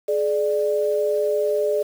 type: tone pair together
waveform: sine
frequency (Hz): 422.8 / 591.3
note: G#4 / D5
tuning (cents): +31 / +12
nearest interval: tritone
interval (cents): 581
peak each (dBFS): -21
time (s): 0.08-1.83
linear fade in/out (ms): 10
effects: 7-bit